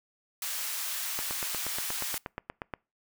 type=high-pass noise; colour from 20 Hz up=white; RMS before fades=-34 dBFS; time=0.42-2.18 s; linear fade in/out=2 ms; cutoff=1000 Hz; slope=12 dB/octave
type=click train; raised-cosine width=0.5 ms; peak=-19 dBFS; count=14; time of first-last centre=1.19-2.738 s; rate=8.4 Hz
effects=noise-tail reverb RT60 0.3 s tail -26 dB re dry